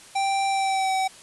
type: tone with pitch glide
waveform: square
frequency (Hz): 784 to 763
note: G5 to G5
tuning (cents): 0 to -47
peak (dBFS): -22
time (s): 0.15-1.08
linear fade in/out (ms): 10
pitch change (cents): -47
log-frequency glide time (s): 0.48-0.93
effects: white hiss -47 dBFS RMS until 1.22 s + resampled to 24000 Hz